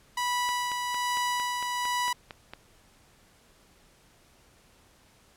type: tone with tremolo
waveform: sawtooth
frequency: 982 Hz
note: B5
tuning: 10 cents flat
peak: -22 dBFS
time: 0.17-2.13 s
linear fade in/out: 5 ms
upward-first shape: sine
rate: 1.2 Hz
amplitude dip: 35%
type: click train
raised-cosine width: 0.3 ms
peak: -23 dBFS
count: 10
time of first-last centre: 0.49-2.535 s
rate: 4.4 Hz
effects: pink hiss -60 dBFS RMS until 5.36 s + low-pass 12000 Hz 12 dB/octave